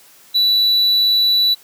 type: tone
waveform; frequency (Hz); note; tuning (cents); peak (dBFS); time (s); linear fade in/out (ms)
triangle; 3951; B7; 0; -10; 0.34-1.55; 20
effects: white hiss -47 dBFS RMS until 1.63 s + high-pass 150 Hz 12 dB/octave